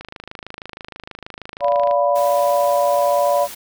click train, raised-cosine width 0.3 ms, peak -17 dBFS, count 51, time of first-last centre 0.01-1.911 s, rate 26.3 Hz
sine chord, B diminished, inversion first, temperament equal with one note detuned, 577.6 / 698.5 / 987.8 Hz, D5 / F5 / B5, -29 / 0 / 0 cents, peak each -16 / -19 / -21 dBFS, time 1.6-3.48 s, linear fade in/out 50 ms
white noise, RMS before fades -34 dBFS, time 2.15-3.55 s, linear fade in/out 10 ms
effects none

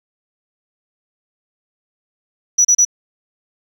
sine tone bursts, 5890 Hz, F#8, 9 cents flat, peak -7 dBFS, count 3, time 2.58-2.851 s, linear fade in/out 10 ms, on 69 ms, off 32 ms, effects tanh soft clip ceiling -3 dBFS + 7-bit

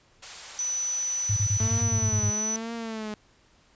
white high-pass noise, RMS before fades -40 dBFS, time 0.22-1.83 s, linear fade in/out 10 ms, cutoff 510 Hz, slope 24 dB/octave
sine tone, 5970 Hz, F#8, 15 cents sharp, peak -26 dBFS, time 0.59-2.56 s, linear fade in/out 0 ms
sine tone bursts, 103.83 Hz, G#2, in tune, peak -22 dBFS, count 10, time 1.29-2.304 s, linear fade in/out 10 ms, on 78 ms, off 26 ms
sawtooth tone with vibrato, 220 Hz, A3, in tune, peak -28 dBFS, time 1.6-3.14 s, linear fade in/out 0 ms, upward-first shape triangle, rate 1.1 Hz, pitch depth 100 cents each way
effects pink hiss -61 dBFS RMS until 3.75 s + resampled to 16000 Hz

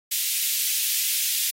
white high-pass noise, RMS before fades -24 dBFS, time 0.11-1.51 s, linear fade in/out 10 ms, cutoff 2400 Hz, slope 24 dB/octave, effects AAC 48 kbps

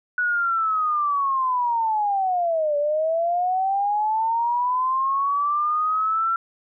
sine linear two-way sweep, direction down then up, 1476 to 576 to 1358 Hz, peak -19 dBFS, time 0.18-6.36 s, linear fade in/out 2 ms, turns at 2.77 s, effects none

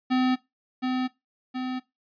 square tone with echo, 255.6 Hz, C4, 40 cents flat, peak -21 dBFS, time 0.1-0.36 s, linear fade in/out 20 ms, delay 720 ms, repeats 2, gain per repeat -4 dB, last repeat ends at 1.8 s, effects noise-tail reverb RT60 0.2 s tail -20 dB re dry + resampled to 11025 Hz

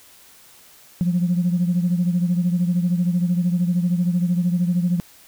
sine beating tone pair, 174.6 / 187.6 Hz, F3 / F#3, 0 / +24 cents, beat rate 13 Hz, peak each -17 / -23 dBFS, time 1.01-5 s, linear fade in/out 0 ms, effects tanh soft clip ceiling -11 dBFS + white hiss -49 dBFS RMS until 5.27 s

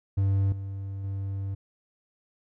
triangle tone with level steps, 97.8 Hz, G2, 4 cents flat, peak -19 / -30 / -27 dBFS, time 0.17-1.55 s, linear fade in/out 10 ms, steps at 0.52 / 1.04 s, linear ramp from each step 2 ms, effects none

